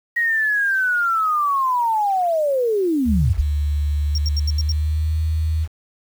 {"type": "linear sweep", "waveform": "sine", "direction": "down", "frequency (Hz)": [1899, 36.94], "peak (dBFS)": -16, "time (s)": [0.16, 3.42], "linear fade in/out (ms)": 10}
{"type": "tone with pitch glide", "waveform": "sine", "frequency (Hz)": [73.42, 79.15], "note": ["D2", "D#2"], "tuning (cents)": [0, 30], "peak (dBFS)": -17, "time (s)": [3.05, 5.68], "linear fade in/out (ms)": 50, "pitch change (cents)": 130, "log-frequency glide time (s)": [4.37, 5.2]}
{"type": "tone bursts", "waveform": "triangle", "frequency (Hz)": 5550, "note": "F8", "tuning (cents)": -12, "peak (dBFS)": -22, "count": 6, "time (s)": [4.15, 4.72], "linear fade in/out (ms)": 2, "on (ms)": 30, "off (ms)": 78}
{"effects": ["7-bit"]}